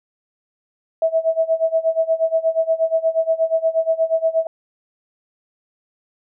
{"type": "tone with tremolo", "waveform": "sine", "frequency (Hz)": 650, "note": "E5", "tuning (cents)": -24, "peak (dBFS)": -12, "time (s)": [1.02, 4.47], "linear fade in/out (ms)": 2, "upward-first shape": "sine", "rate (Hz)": 8.4, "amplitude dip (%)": 90, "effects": []}